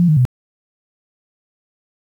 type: tone with pitch steps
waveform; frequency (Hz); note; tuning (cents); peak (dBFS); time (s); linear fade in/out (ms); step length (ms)
sine; 174.4 / 153.8 / 125.5; F3 / D#3 / B2; -2 / -20 / +28; -9; 0-0.252; 0; 84
effects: 8-bit